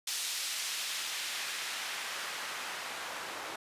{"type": "noise with band-pass filter sweep", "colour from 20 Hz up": "white", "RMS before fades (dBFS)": -38, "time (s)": [0.07, 3.56], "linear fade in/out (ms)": 5, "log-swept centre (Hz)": [4600, 850], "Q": 0.75, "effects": ["resampled to 32000 Hz"]}